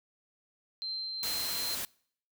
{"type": "tone with tremolo", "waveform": "sine", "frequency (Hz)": 4127, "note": "C8", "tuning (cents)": -25, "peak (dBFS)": -33, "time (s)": [0.82, 1.75], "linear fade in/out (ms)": 0, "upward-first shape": "triangle", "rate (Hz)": 2.5, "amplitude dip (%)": 25}
{"type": "noise", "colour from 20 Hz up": "white", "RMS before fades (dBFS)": -36, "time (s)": [1.23, 1.85], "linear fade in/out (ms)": 0}
{"effects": ["noise-tail reverb RT60 0.6 s tail -25 dB re dry"]}